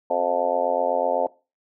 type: harmonic tone with a mistuned harmonic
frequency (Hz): 88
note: F2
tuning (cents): +14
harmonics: 3 / 4 / 5 / 6 / 7 / 8 / 9 / 10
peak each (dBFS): -35 / -37 / -31 / -25 / -25 / -26 / -36 / -28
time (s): 0.1-1.27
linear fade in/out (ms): 5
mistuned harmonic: 4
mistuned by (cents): +57
effects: noise-tail reverb RT60 0.3 s tail -21 dB re dry